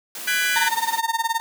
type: high-pass noise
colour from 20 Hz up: white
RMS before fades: -33 dBFS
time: 0.15-1 s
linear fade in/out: 2 ms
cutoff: 170 Hz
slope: 48 dB/octave
type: chord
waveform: 35% pulse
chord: G# half-diminished seventh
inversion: third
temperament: just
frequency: 1495.1 / 1661.2 / 1993.5 / 2392 Hz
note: F#6 / G#6 / B6 / D7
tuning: +18 / 0 / +16 / +31 cents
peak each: -21 / -24 / -26 / -25 dBFS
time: 0.27-0.69 s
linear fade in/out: 10 ms
type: tone with tremolo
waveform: 35% pulse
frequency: 913 Hz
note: A#5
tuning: 36 cents flat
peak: -16 dBFS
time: 0.56-1.4 s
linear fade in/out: 0 ms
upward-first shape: sine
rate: 19 Hz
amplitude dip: 90%
effects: none